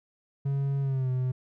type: tone with pitch glide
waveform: triangle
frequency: 138.59 to 127.82 Hz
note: C#3 to C3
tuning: 0 to -40 cents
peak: -23 dBFS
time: 0.45-1.32 s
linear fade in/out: 10 ms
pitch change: -140 cents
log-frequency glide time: 0.81-1.1 s
effects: none